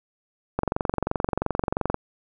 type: click train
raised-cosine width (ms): 1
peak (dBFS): -9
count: 32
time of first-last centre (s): 0.59-1.944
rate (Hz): 22.9
effects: none